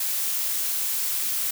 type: noise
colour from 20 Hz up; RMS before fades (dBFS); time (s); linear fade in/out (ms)
blue; -26; 0-1.51; 5
effects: none